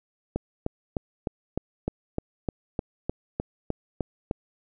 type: click train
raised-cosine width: 2 ms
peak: -13 dBFS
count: 14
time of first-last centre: 0.36-4.311 s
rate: 3.29 Hz
effects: none